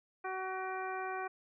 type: harmonic tone with a mistuned harmonic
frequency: 376.4 Hz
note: F#4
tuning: 30 cents sharp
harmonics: 1 / 2 / 3 / 4 / 5 / 6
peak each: -42 / -40 / -43 / -44 / -49 / -49 dBFS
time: 0.24-1.28 s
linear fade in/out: 10 ms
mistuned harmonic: 6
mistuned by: +88 cents
effects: none